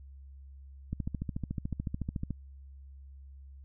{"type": "click train", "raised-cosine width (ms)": 5, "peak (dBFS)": -21, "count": 20, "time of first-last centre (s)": [0.93, 2.307], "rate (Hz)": 13.8, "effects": ["added 68 Hz sine -47 dBFS peak until 3.64 s"]}